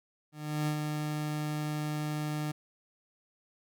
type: tone with ADSR envelope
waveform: 30% pulse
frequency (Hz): 151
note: D3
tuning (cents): +48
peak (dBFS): -25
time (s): 0.32-2.52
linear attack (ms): 350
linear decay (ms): 87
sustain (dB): -4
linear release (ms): 10
effects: none